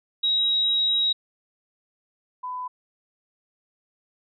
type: tone pair in turn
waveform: sine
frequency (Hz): 3826 / 1001.7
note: A#7 / B5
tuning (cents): +44 / +24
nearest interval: octave + major seventh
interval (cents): 2320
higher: first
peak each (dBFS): -19 / -29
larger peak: first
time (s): 0.23-1.13 / 2.43-2.68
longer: first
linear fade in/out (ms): 10
effects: none